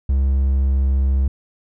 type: tone with pitch glide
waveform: triangle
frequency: 67.5 to 67.07 Hz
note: C#2 to C2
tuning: -45 to +43 cents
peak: -12 dBFS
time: 0.09-1.28 s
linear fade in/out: 5 ms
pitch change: -12 cents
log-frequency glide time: 0.26-0.92 s
effects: none